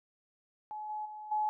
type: tone with level steps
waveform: sine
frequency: 851 Hz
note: G#5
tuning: 42 cents sharp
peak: -38 / -35 / -42 / -28 dBFS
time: 0.71-1.49 s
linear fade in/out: 0 ms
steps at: 0.89 / 1.05 / 1.31 s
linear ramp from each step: 10 ms
effects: none